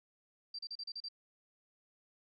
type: tone bursts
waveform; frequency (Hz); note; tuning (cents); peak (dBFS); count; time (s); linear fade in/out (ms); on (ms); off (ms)
sine; 4699; D8; 0; -40; 7; 0.54-1.086; 5; 48; 35
effects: none